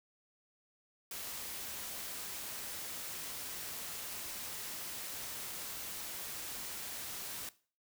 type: noise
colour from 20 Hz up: white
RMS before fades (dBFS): -43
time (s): 1.11-7.49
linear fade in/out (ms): 2
effects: noise-tail reverb RT60 0.4 s tail -18 dB re dry